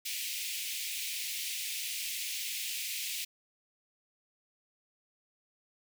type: high-pass noise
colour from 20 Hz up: pink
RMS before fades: -37 dBFS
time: 0.05-3.25 s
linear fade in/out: 10 ms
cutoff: 2200 Hz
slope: 48 dB/octave
effects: none